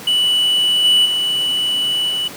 triangle tone with level steps, 2960 Hz, F#7, in tune, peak -11 / -8 / -14 / -16 dBFS, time 0.07-2.28 s, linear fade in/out 5 ms, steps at 0.84 / 1.05 / 2.09 s, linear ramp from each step 10 ms, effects pink hiss -33 dBFS RMS until 2.36 s + high-pass 150 Hz 12 dB/octave

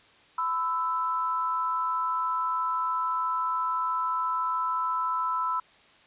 sine tone pair together, 1004.6 / 1318.5 Hz, B5 / E6, +29 / 0 cents, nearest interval perfect fourth, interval 471 cents, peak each -28 dBFS, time 0.38-5.6 s, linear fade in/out 5 ms, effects white hiss -57 dBFS RMS until 6.06 s + resampled to 8000 Hz

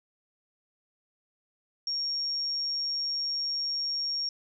sine tone, 5550 Hz, F8, 12 cents flat, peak -28 dBFS, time 1.87-4.29 s, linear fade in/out 2 ms, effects none

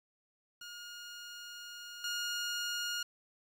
15% pulse tone with level steps, 1428 Hz, F6, 38 cents sharp, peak -39 / -28 dBFS, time 0.61-3.03 s, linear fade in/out 5 ms, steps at 2.04 s, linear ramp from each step 2 ms, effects low-pass 12000 Hz 12 dB/octave + 10-bit

